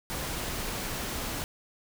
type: noise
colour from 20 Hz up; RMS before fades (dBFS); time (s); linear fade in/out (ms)
pink; -34; 0.1-1.44; 0
effects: none